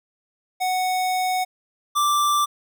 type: tone pair in turn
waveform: square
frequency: 740 / 1174.7 Hz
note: F#5 / D6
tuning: 0 / 0 cents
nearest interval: minor sixth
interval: 800 cents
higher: second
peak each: -21 / -18 dBFS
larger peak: second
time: 0.6-1.45 / 1.95-2.46 s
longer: first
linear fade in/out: 20 ms
effects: none